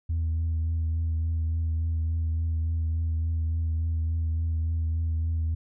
sine tone with vibrato, 81.2 Hz, E2, 26 cents flat, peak -22 dBFS, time 0.09-5.55 s, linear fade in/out 10 ms, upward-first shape triangle, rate 3.5 Hz, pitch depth 25 cents each way, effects tanh soft clip ceiling -22 dBFS

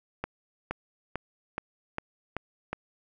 accelerating click train, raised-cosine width 0.5 ms, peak -16 dBFS, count 7, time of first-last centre 0.24-2.73 s, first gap 470 ms, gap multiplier 0.95, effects none

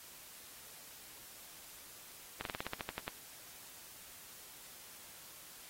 slowing click train, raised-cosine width 0.3 ms, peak -22 dBFS, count 11, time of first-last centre 2.41-3.079 s, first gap 42 ms, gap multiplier 1.1, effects white hiss -54 dBFS RMS until 5.69 s + AAC 48 kbps

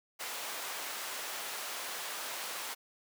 pink high-pass noise, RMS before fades -40 dBFS, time 0.19-2.75 s, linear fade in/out 20 ms, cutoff 730 Hz, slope 12 dB/octave, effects none

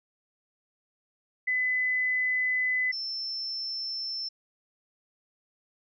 sine tone pair in turn, 2010 / 5335 Hz, B6 / E8, +30 / +20 cents, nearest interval octave + perfect fourth, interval 1690 cents, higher second, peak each -24 / -31 dBFS, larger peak first, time 1.47-2.92 / 2.92-4.29 s, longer first, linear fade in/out 10 ms, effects none

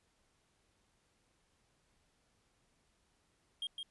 triangle tone with echo, 3226 Hz, G7, 49 cents sharp, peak -35 dBFS, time 3.62-3.67 s, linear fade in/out 2 ms, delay 160 ms, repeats 1, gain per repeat -4 dB, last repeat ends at 3.83 s, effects pink hiss -75 dBFS RMS until 3.9 s + resampled to 24000 Hz

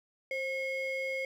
triangle ring-modulated tone, 1348 Hz, E6, 38 cents sharp, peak -27 dBFS, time 0.31-1.25 s, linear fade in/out 2 ms, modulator 819 Hz, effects none

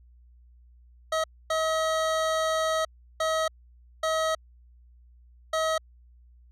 25% pulse tone bursts at uneven times, 638 Hz, D#5, 43 cents sharp, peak -20 dBFS, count 5, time 1.12-1.24 / 1.5-2.85 / 3.2-3.48 / 4.03-4.35 / 5.53-5.78 s, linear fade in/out 5 ms, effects added 60 Hz sine -52 dBFS peak until 6.51 s + low-pass 8000 Hz 12 dB/octave

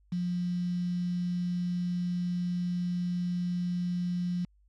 sine tone with quantisation, 177.2 Hz, F3, 25 cents sharp, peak -28 dBFS, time 0.12-4.45 s, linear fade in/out 5 ms, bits 8, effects added 50 Hz sine -61 dBFS peak until 4.68 s + low-pass 5000 Hz 12 dB/octave

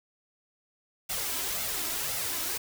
white noise with flanger, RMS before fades -32 dBFS, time 1.09-2.58 s, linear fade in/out 10 ms, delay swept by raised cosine 1.4 to 3.1 ms, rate 1.9 Hz, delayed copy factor +0.55, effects none

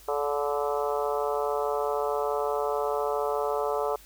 harmonic tone with a mistuned harmonic, 144.7 Hz, D3, 25 cents flat, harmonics 3 / 4 / 5 / 6 / 7 / 8 / 9, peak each -29 / -31 / -33 / -35 / -36 / -37 / -38 dBFS, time 0.08-3.96 s, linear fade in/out 5 ms, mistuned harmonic 8, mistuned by +20 cents, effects added 50 Hz sine -53 dBFS peak until 4.05 s + white hiss -53 dBFS RMS until 4.05 s

